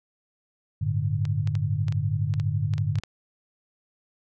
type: chord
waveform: sine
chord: G suspended second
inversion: none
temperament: equal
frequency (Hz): 98 / 110 / 146.83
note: G2 / A2 / D3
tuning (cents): 0 / 0 / 0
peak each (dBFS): -27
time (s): 0.81-3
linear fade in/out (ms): 10
type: clicks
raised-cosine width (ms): 0.2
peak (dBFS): -22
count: 12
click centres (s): 1.253 / 1.474 / 1.553 / 1.883 / 1.924 / 2.339 / 2.399 / 2.737 / 2.781 / 2.956 / 2.986 / 3.036
effects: none